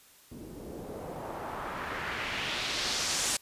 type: noise with low-pass filter sweep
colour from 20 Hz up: white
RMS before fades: -35 dBFS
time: 0.31-3.37 s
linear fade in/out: 5 ms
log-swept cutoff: 250 to 8400 Hz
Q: 1.5
effects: white hiss -58 dBFS RMS until 3.41 s + resampled to 32000 Hz